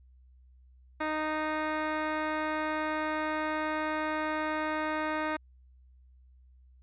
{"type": "tone", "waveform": "10% pulse", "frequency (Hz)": 309.4, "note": "D#4", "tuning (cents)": -10, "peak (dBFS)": -21, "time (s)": [1, 5.37], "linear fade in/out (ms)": 10, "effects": ["added 63 Hz sine -55 dBFS peak until 6.82 s", "resampled to 8000 Hz"]}